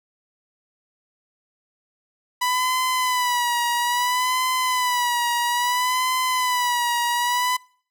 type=tone with vibrato; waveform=sawtooth; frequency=987.8 Hz; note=B5; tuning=in tune; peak=-16 dBFS; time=2.41-7.57 s; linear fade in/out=10 ms; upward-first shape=sine; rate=0.6 Hz; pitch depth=60 cents each way; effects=noise-tail reverb RT60 0.5 s tail -25 dB re dry